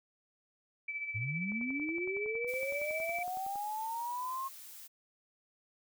sine tone with tremolo, 2312 Hz, D7, 28 cents flat, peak -34 dBFS, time 0.88-3.23 s, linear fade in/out 5 ms, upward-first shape sine, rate 15 Hz, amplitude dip 55%
sine linear sweep, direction up, 98.2 to 1080 Hz, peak -35 dBFS, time 1.14-4.49 s, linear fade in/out 20 ms
click train, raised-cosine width 1 ms, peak -38 dBFS, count 23, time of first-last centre 1.52-3.557 s, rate 10.8 Hz
blue noise, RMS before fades -50 dBFS, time 2.47-4.88 s, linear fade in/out 20 ms
effects none

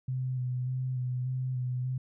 sine tone with vibrato, 127.3 Hz, C3, 47 cents flat, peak -29 dBFS, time 0.08-1.98 s, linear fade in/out 5 ms, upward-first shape square, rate 1.7 Hz, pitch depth 21 cents each way, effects none

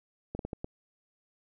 slowing click train, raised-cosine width 2 ms, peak -22 dBFS, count 5, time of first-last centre 0.35-0.644 s, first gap 42 ms, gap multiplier 1.39, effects none

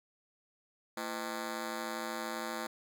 10% pulse ring-modulated tone, 282.7 Hz, C#4, 34 cents sharp, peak -25 dBFS, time 0.97-2.67 s, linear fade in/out 5 ms, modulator 56.3 Hz, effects none

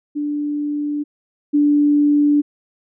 sine tone pair in turn, 293.7 / 292.4 Hz, D4 / D4, 0 / -7 cents, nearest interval unison, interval 7 cents, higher first, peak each -19 / -11 dBFS, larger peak second, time 0.15-1.04 / 1.53-2.42 s, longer neither, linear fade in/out 20 ms, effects none

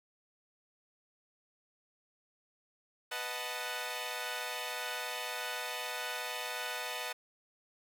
10% pulse chord, B dominant seventh, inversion none, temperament equal, 493.9 / 622.3 / 740 / 880 Hz, B4 / D#5 / F#5 / A5, 0 / 0 / 0 / 0 cents, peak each -34 dBFS, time 3.11-7.13 s, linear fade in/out 10 ms, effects none

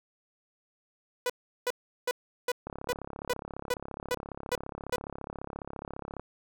sawtooth tone bursts, 493.9 Hz, B4, in tune, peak -23 dBFS, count 10, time 1.26-4.96 s, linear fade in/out 2 ms, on 37 ms, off 370 ms
click train, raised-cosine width 1 ms, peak -24 dBFS, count 123, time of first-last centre 2.67-6.196 s, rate 34.6 Hz
effects none

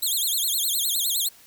10% pulse tone with vibrato, 3700 Hz, A#7, 14 cents flat, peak -15 dBFS, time 0.02-1.29 s, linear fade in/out 10 ms, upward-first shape sine, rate 9.7 Hz, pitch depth 260 cents each way, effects white hiss -52 dBFS RMS until 1.46 s

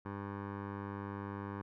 15% pulse tone with low-pass filter, 100 Hz, G2, 35 cents sharp, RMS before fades -42 dBFS, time 0.05-1.62 s, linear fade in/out 10 ms, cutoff 1300 Hz, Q 2.4, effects none

